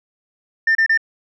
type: tone bursts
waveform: sine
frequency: 1798 Hz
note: A6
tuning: 37 cents sharp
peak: -10 dBFS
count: 3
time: 0.67-0.975 s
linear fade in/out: 5 ms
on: 81 ms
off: 31 ms
effects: tanh soft clip ceiling -10 dBFS